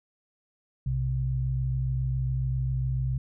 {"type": "tone pair together", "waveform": "sine", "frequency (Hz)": [61.61, 128.9], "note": ["B1", "C3"], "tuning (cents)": [-4, -26], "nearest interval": "octave + minor second", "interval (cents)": 1278, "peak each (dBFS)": [-30, -26], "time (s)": [0.86, 3.18], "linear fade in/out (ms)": 5, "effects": []}